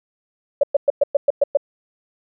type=tone bursts; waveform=sine; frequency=568 Hz; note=C#5; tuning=42 cents sharp; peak=-10 dBFS; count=8; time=0.61-1.572 s; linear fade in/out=5 ms; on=24 ms; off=110 ms; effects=none